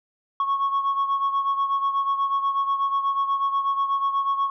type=beating tone pair; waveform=sine; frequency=1102 / 1110.2 Hz; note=C#6 / C#6; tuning=-11 / +2 cents; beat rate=8.2 Hz; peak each=-20 / -26 dBFS; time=0.4-4.5 s; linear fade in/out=2 ms; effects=tanh soft clip ceiling -17 dBFS